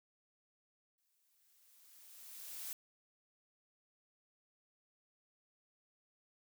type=noise with exponential growth; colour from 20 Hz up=blue; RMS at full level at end=-43 dBFS; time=0.98-2.73 s; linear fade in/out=1 ms; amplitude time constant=380 ms; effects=none